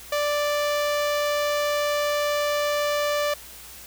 sawtooth tone with notch filter, 587.3 Hz, D5, in tune, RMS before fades -24 dBFS, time 0.12-3.34 s, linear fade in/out 5 ms, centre 10000 Hz, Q 1.3, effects added 60 Hz sine -52 dBFS peak until 3.86 s + white hiss -43 dBFS RMS until 3.86 s

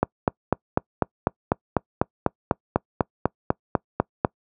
click train, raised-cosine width 1 ms, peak -3 dBFS, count 18, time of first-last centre 0.03-4.248 s, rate 4.03 Hz, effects noise-tail reverb RT60 0.1 s tail -26 dB re dry + high-pass 80 Hz 12 dB/octave

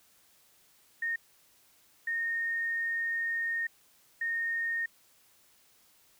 sine tone bursts at uneven times, 1843 Hz, A#6, 20 cents flat, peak -29 dBFS, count 3, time 1.02-1.16 / 2.07-3.67 / 4.21-4.86 s, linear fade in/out 5 ms, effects white hiss -64 dBFS RMS until 6.19 s

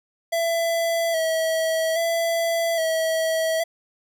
square tone with vibrato, 657 Hz, E5, 6 cents flat, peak -21 dBFS, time 0.32-3.64 s, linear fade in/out 10 ms, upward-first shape square, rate 0.61 Hz, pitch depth 30 cents each way, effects none

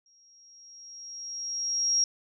sine tone with exponential growth, 5610 Hz, F8, 7 cents sharp, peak -20 dBFS, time 0.06-2.04 s, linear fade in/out 2 ms, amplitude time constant 430 ms, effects none

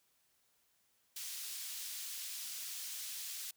pink high-pass noise, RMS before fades -44 dBFS, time 1.16-3.51 s, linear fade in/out 5 ms, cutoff 4000 Hz, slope 12 dB/octave, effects white hiss -75 dBFS RMS until 3.56 s

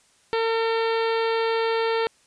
harmonic tone, 453.2 Hz, A#4, 49 cents flat, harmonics 1 / 2 / 3 / 4 / 5 / 6 / 7 / 8 / 9 / 10, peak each -22 / -28 / -32 / -34 / -36 / -38 / -39 / -40 / -41 / -42 dBFS, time 0.33-2.07 s, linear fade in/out 0 ms, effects white hiss -60 dBFS RMS until 2.26 s + resampled to 22050 Hz

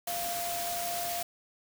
sine tone in noise, 695 Hz, F5, 9 cents flat, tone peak -34 dBFS, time 0.07-1.23 s, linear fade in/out 5 ms, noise white, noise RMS -36 dBFS, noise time 0.07-1.23 s, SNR -1 dB, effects none

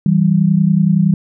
sine tone pair together, 162.5 / 193.25 Hz, E3 / G3, -24 / -24 cents, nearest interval minor third, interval 300 cents, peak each -12 dBFS, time 0.06-1.14 s, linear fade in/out 2 ms, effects none

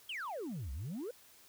sine exponential two-way sweep, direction down then up, 3269 to 60.7 to 521 Hz, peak -36 dBFS, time 0.09-1.11 s, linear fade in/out 5 ms, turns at 0.72 s, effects tanh soft clip ceiling -37 dBFS + white hiss -61 dBFS RMS until 1.48 s

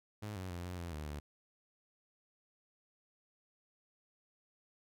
sawtooth tone with pitch steps, 105.4 / 93 / 87.2 / 90.2 / 85.9 / 75.7 / 73.7 Hz, G#2 / F#2 / F2 / F#2 / F2 / D#2 / D2, +26 / +9 / -2 / -44 / -28 / -47 / +7 cents, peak -37 dBFS, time 0.22-1.2 s, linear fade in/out 10 ms, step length 140 ms, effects none

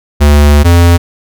square tone pair in turn, 73.1 / 86.05 Hz, D2 / F2, -7 / -25 cents, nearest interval minor third, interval 282 cents, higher second, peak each -3 dBFS, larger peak neither, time 0.2-0.64 / 0.64-0.98 s, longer first, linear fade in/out 20 ms, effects none

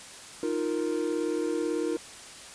triangle chord, Eb suspended second, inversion none, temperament equal, 311.1 / 349.2 / 466.2 Hz, Eb4 / F4 / Bb4, 0 / 0 / 0 cents, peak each -29 dBFS, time 0.43-1.97 s, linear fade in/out 2 ms, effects white hiss -45 dBFS RMS until 2.54 s + resampled to 22050 Hz

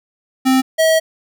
square tone pair in turn, 261.6 / 641.9 Hz, C4 / E5, 0 / -46 cents, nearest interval octave + major third, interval 1554 cents, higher second, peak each -11 dBFS, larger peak neither, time 0.45-0.62 / 0.78-1 s, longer second, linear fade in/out 20 ms, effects none

